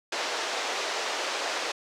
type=band-pass noise; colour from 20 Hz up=pink; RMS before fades=-31 dBFS; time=0.12-1.72 s; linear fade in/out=5 ms; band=430 to 6400 Hz; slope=24 dB/octave; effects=none